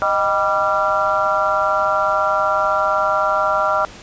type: harmonic tone with a mistuned harmonic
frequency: 196 Hz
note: G3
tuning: in tune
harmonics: 3 / 4 / 5 / 6 / 7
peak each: -20 / -23 / -24 / -22 / -19 dBFS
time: 0.02-3.85 s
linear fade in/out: 0 ms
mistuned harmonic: 3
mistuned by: +91 cents
effects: pink hiss -39 dBFS RMS until 4.02 s + resampled to 16000 Hz